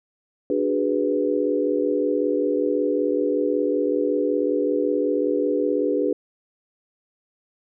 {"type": "chord", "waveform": "sine", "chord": "G# half-diminished seventh", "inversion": "second", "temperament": "equal", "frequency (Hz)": [293.7, 370, 415.3, 493.9], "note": ["D4", "F#4", "G#4", "B4"], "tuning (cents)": [0, 0, 0, 0], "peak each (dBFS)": [-24, -27, -24, -24], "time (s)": [0.5, 6.13], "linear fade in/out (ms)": 2, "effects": []}